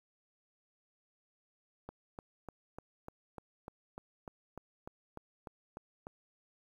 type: click train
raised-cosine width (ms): 1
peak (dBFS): -30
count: 15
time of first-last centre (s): 1.89-6.069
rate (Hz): 3.35
effects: 10-bit